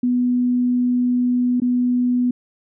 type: tone with dropouts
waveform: sine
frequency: 246.9 Hz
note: B3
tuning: in tune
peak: -15 dBFS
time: 0.03-2.31 s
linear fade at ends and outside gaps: 5 ms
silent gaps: 1.601-1.618 s
effects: none